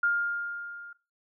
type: tone with level ramp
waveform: sine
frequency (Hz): 1408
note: F6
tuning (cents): +14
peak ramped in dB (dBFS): -21 to -42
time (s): 0.03-0.93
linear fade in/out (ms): 5
effects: noise-tail reverb RT60 0.3 s tail -19 dB re dry